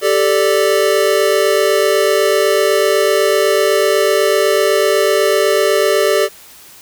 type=chord; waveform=square; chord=G suspended second; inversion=none; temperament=equal; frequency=392 / 440 / 587.3 Hz; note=G4 / A4 / D5; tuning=0 / 0 / 0 cents; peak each=-16 dBFS; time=0.01-6.29 s; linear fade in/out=50 ms; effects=white hiss -40 dBFS RMS until 6.81 s